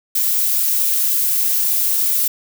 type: noise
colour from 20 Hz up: violet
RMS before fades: -17 dBFS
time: 0.15-2.28 s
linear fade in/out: 5 ms
effects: none